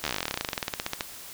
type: slowing click train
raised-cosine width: 0.2 ms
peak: -10 dBFS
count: 29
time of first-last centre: 0.04-1.008 s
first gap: 12 ms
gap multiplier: 1.07
effects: white hiss -43 dBFS RMS until 1.33 s